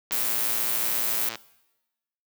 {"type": "click train", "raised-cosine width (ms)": 0.2, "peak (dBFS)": -16, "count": 143, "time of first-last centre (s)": [0.11, 1.356], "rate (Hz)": 114}
{"type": "noise", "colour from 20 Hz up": "violet", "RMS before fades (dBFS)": -26, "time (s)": [0.12, 1.29], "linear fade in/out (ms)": 2}
{"effects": ["noise-tail reverb RT60 1.0 s tail -21 dB re dry", "high-pass 150 Hz 12 dB/octave"]}